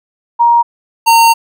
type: tone pair in turn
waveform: sine / square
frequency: 942 / 917.8 Hz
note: A#5 / A#5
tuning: +18 / -27 cents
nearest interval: unison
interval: 45 cents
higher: first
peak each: -5 dBFS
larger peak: neither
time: 0.39-0.63 / 1.06-1.34 s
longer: second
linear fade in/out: 20 ms
effects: none